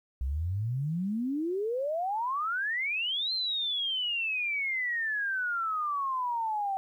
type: exponential two-way sweep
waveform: sine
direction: up then down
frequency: 61.74 to 4186 to 764 Hz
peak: -28 dBFS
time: 0.21-6.77 s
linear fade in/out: 0 ms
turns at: 3.33 s
effects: 11-bit